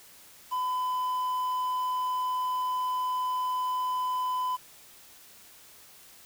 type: tone with quantisation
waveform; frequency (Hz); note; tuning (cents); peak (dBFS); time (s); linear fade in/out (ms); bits
triangle; 1007; B5; +33; -25; 0.51-4.57; 20; 8
effects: white hiss -53 dBFS RMS until 6.25 s